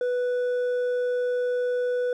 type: tone with hard clipping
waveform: sine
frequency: 493.9 Hz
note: B4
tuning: in tune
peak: -24 dBFS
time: 0.01-2.13 s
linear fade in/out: 2 ms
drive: 4 dB
effects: none